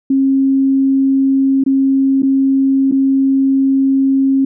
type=tone with dropouts; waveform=sine; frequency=270 Hz; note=C#4; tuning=45 cents flat; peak=-9 dBFS; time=0.1-4.45 s; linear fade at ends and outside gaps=5 ms; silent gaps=1.639-1.662 / 2.222-2.23 / 2.914-2.921 s; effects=none